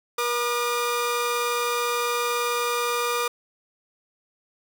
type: tone pair together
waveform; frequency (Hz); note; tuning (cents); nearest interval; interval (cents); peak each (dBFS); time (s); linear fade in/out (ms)
sawtooth; 479.8 / 1209; A#4 / D6; +50 / +50; octave + major third; 1600; -22; 0.18-3.28; 5
effects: none